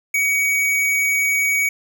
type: tone with hard clipping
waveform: sine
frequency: 2255 Hz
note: C#7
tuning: 29 cents sharp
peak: -17 dBFS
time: 0.14-1.69 s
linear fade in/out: 5 ms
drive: 18 dB
effects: none